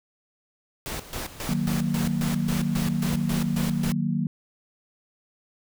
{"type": "noise with tremolo", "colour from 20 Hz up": "pink", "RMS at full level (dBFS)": -32, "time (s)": [0.86, 3.92], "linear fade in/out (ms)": 0, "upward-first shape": "square", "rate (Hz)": 3.7, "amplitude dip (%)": 75}
{"type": "chord", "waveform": "sine", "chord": "D# minor", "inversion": "none", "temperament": "equal with one note detuned", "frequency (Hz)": [154.31, 185, 233.1], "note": ["D#3", "F#3", "A#3"], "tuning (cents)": [-14, 0, 0], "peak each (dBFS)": -27, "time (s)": [1.49, 4.27], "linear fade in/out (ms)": 2}
{"effects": []}